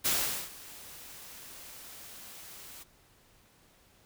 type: noise with ADSR envelope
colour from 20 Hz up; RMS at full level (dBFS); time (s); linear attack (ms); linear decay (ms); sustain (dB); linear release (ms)
white; -27; 0.04-2.84; 20; 430; -21; 19
effects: pink hiss -63 dBFS RMS until 4.05 s